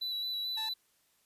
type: tone with vibrato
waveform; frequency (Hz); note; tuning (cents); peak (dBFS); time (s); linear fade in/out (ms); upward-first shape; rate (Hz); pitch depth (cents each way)
triangle; 3951; B7; 0; -32; 0.01-0.74; 10; square; 4.6; 15
type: tone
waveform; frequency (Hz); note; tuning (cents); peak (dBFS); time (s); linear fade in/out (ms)
sawtooth; 880; A5; 0; -37; 0.57-0.69; 5
effects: white hiss -71 dBFS RMS until 1.25 s + resampled to 32000 Hz